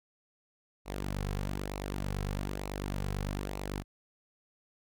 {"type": "tone with flanger", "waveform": "sawtooth", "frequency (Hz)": 49, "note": "G1", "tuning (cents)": 0, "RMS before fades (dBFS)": -36, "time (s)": [0.85, 3.84], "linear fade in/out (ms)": 50, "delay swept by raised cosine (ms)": [0.6, 3.4], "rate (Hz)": 1.1, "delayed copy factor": -0.55, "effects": []}